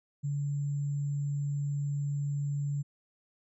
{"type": "tone with sample-and-hold", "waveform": "sine", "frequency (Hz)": 143.2, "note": "D3", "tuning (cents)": -43, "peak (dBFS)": -29, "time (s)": [0.23, 2.83], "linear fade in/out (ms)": 20, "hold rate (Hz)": 7350, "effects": ["resampled to 22050 Hz"]}